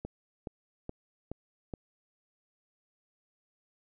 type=click train; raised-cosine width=2 ms; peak=-24 dBFS; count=5; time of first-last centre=0.05-1.738 s; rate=2.37 Hz; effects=none